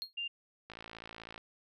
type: tone with exponential decay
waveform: triangle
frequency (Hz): 4258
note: C8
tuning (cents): +30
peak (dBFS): -32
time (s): 0.02-0.13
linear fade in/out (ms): 0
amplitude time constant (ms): 22
type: tone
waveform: sine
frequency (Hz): 2794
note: F7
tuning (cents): 0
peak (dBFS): -35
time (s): 0.17-0.28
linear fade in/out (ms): 10
type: click train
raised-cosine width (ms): 0.3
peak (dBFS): -30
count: 39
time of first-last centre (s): 0.7-1.379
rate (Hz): 56
effects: none